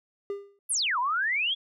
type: tone with exponential decay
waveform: triangle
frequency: 401.3 Hz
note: G4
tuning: 41 cents sharp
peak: -25 dBFS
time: 0.3-0.59 s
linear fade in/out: 1 ms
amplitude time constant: 63 ms
type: exponential two-way sweep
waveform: sine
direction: down then up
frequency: 11860 to 940 to 3436 Hz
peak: -24 dBFS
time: 0.69-1.55 s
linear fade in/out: 20 ms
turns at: 0.99 s
effects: none